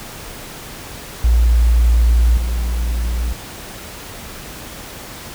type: tone with level steps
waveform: triangle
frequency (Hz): 58.2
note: A#1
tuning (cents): -2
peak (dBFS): -5 / -14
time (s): 1.24-3.33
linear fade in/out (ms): 5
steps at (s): 2.37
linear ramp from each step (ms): 2
effects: tanh soft clip ceiling -7 dBFS + pink hiss -33 dBFS RMS until 5.34 s